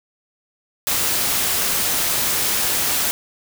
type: noise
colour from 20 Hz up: white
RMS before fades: -20 dBFS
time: 0.87-3.11 s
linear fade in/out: 0 ms
effects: none